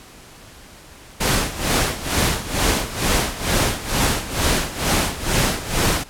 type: noise with tremolo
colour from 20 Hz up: pink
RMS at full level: -17 dBFS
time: 1.2-6.04 s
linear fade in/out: 10 ms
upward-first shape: sine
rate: 2.2 Hz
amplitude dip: 80%
effects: pink hiss -43 dBFS RMS until 6.09 s + low-pass 12000 Hz 12 dB/octave